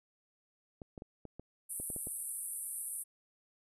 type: clicks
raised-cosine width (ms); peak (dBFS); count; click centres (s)
2; -32; 9; 0.818 / 0.978 / 1.021 / 1.253 / 1.396 / 1.8 / 1.902 / 1.963 / 2.071
type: band-pass noise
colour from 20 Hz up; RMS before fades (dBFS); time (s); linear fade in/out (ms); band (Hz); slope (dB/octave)
pink; -41; 1.69-3.04; 20; 8700 to 12000; 96
effects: none